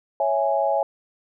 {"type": "chord", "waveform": "sine", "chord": "C# minor", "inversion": "none", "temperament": "equal", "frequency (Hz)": [554.4, 659.3, 830.6], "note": ["C#5", "E5", "G#5"], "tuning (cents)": [0, 0, 0], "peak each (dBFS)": -23, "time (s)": [0.2, 0.83], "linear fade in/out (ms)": 2, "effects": []}